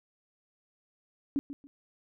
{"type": "tone with echo", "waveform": "sine", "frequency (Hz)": 281, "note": "C#4", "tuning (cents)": 24, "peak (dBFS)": -25, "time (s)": [1.36, 1.39], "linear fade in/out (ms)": 0, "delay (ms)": 140, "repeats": 2, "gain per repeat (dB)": -12, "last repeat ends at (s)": 1.67, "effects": []}